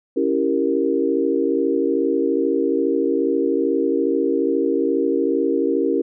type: chord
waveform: sine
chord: C# diminished seventh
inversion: none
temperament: equal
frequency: 277.2 / 329.6 / 392 / 466.2 Hz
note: C#4 / E4 / G4 / Bb4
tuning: 0 / 0 / 0 / 0 cents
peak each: -22 dBFS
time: 0.16-6.02 s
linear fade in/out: 10 ms
effects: none